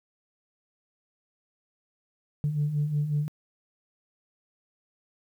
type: beating tone pair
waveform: sine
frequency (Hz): 143.6 / 149.1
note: D3 / D3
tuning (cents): -39 / +27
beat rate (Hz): 5.5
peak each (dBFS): -31 / -24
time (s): 2.44-3.28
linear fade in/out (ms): 0
effects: tanh soft clip ceiling -19 dBFS + 10-bit